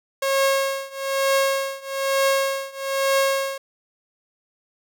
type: tone with tremolo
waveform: sawtooth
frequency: 544 Hz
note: C#5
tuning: 33 cents flat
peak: -12 dBFS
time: 0.22-3.58 s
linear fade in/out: 5 ms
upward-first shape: triangle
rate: 1.1 Hz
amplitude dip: 95%
effects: none